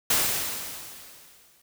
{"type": "noise with exponential decay", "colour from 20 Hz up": "white", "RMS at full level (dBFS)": -21, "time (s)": [0.1, 1.62], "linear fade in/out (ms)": 5, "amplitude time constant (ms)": 330, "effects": []}